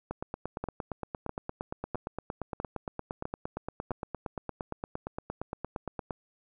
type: two click trains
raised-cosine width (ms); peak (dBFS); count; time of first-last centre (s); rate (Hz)
1; -19 / -20; 6 / 53; 0.64-3.908 / 0.11-6.108; 1.53 / 8.67
effects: none